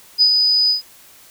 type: tone with ADSR envelope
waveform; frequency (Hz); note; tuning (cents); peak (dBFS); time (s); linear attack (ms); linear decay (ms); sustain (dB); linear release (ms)
sine; 4978; D#8; 0; -8; 0.18-0.82; 36; 79; -4; 120
effects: white hiss -46 dBFS RMS until 1.3 s